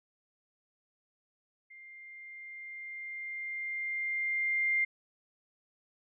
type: tone with level ramp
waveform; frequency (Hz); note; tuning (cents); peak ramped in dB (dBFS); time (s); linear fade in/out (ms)
sine; 2100; C7; +6; -49 to -25; 1.7-4.85; 10
effects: none